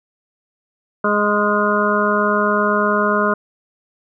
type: harmonic tone with a mistuned harmonic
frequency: 207.7 Hz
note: G#3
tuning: in tune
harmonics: 1 / 2 / 3 / 5 / 6 / 7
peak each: -21 / -21 / -21 / -21 / -21 / -21 dBFS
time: 1.04-3.34 s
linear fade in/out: 5 ms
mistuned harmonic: 7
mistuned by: -21 cents
effects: none

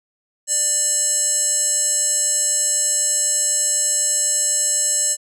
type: tone with band-pass filter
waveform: square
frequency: 592 Hz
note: D5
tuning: 14 cents sharp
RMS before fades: -19 dBFS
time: 0.47-5.17 s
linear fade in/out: 50 ms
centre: 7900 Hz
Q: 9.3
effects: none

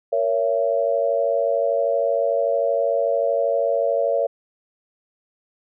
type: chord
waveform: sine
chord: A# diminished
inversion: none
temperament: just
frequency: 466.2 / 559.4 / 671.3 Hz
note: A#4 / C#5 / E5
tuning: 0 / +16 / +31 cents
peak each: -24 / -20 / -23 dBFS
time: 0.12-4.27 s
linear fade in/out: 10 ms
effects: none

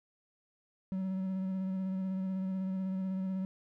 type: tone with vibrato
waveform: triangle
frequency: 189.1 Hz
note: F#3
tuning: 38 cents sharp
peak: -30 dBFS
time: 0.92-3.45 s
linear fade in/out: 0 ms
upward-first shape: square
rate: 16 Hz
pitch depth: 16 cents each way
effects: none

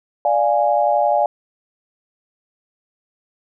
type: chord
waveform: sine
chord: D diminished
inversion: none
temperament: equal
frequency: 587.3 / 698.5 / 830.6 Hz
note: D5 / F5 / Ab5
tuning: 0 / 0 / 0 cents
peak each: -18 dBFS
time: 0.25-1.26 s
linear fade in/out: 2 ms
effects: none

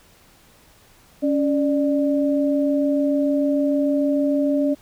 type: tone pair together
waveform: sine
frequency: 279.9 / 593.4 Hz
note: C#4 / D5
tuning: +17 / +18 cents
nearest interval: octave + minor second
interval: 1301 cents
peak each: -18 / -22 dBFS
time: 1.22-4.75 s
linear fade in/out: 20 ms
effects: pink hiss -53 dBFS RMS until 4.81 s

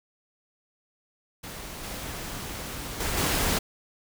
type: noise with level steps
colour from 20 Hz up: pink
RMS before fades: -39 / -36 / -29 / -25 dBFS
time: 1.43-3.59 s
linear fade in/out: 10 ms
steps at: 1.83 / 3 / 3.17 s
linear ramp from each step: 5 ms
effects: none

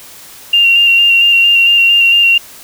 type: tone with vibrato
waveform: sine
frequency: 2774 Hz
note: F7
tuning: 12 cents flat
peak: -5 dBFS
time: 0.53-2.38 s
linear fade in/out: 5 ms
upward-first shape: square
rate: 4.4 Hz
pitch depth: 17 cents each way
effects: white hiss -35 dBFS RMS until 2.63 s

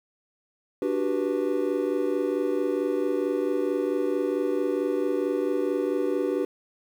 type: chord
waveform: triangle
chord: G major seventh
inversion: second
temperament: just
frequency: 294 / 367.5 / 392 / 490 Hz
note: D4 / F#4 / G4 / B4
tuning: +2 / -12 / 0 / -14 cents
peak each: -27 dBFS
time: 0.82-6.45 s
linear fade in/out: 2 ms
effects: 9-bit

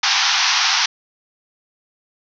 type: band-pass noise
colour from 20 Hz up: white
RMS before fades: -17 dBFS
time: 0.03-0.86 s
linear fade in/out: 5 ms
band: 750 to 6000 Hz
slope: 96 dB/octave
effects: none

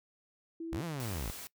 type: tone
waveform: sine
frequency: 329.6 Hz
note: E4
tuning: in tune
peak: -37 dBFS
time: 0.6-0.81 s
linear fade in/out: 5 ms
type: linear two-way sweep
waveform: sawtooth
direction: up then down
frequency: 40.37 to 176.5 to 40.37 Hz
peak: -32 dBFS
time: 0.72-1.31 s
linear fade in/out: 10 ms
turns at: 0.84 s
type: noise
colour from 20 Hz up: white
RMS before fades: -45 dBFS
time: 1-1.47 s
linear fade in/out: 0 ms
effects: noise-tail reverb RT60 0.1 s tail -21 dB re dry

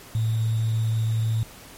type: tone with sample-and-hold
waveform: sine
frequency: 111.7 Hz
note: A2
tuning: 27 cents sharp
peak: -20 dBFS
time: 0.15-1.43 s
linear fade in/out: 0 ms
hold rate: 3675 Hz
effects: pink hiss -45 dBFS RMS until 1.77 s + MP3 64 kbps

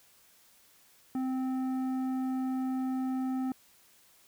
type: tone with tanh clipping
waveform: sine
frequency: 259.9 Hz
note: C4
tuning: 11 cents flat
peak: -31 dBFS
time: 1.15-3.52 s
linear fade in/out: 2 ms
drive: 10 dB
effects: white hiss -62 dBFS RMS until 4.27 s

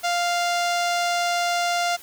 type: tone with low-pass filter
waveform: sawtooth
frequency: 698 Hz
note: F5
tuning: 1 cent flat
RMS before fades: -23 dBFS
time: 0.03-1.97 s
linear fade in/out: 20 ms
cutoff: 6400 Hz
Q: 1.4
effects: white hiss -45 dBFS RMS until 2.02 s

